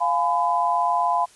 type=chord; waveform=sine; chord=F diminished; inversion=none; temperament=just; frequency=698.5 / 838.1 / 1005.8 Hz; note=F5 / Ab5 / Cb6; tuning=0 / +16 / +31 cents; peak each=-23 / -25 / -21 dBFS; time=0-1.26 s; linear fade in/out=20 ms; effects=white hiss -52 dBFS RMS until 1.35 s + resampled to 24000 Hz